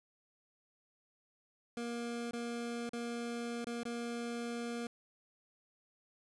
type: tone with dropouts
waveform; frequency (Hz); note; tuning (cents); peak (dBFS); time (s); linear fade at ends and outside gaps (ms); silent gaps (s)
25% pulse; 236.2; A#3; +23; -34; 1.77-4.87; 2; 2.31-2.333 / 2.893-2.933 / 3.645-3.669 / 3.833-3.853
effects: resampled to 24000 Hz